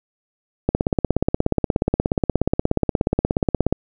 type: click train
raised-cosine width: 2 ms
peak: -3 dBFS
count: 52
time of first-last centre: 0.69-3.726 s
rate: 16.8 Hz
effects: none